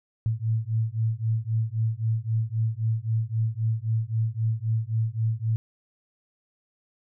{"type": "beating tone pair", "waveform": "sine", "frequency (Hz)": [110, 113.8], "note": ["A2", "A#2"], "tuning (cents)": [0, -41], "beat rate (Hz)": 3.8, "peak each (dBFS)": -26, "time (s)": [0.26, 5.56], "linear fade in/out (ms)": 0, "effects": []}